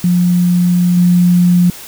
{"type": "tone with level steps", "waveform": "sine", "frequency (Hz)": 177, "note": "F3", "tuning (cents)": 23, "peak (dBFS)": [-8, -6], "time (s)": [0.04, 1.7], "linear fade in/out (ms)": 2, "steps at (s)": 0.97, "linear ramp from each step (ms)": 2, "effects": ["white hiss -32 dBFS RMS until 1.87 s"]}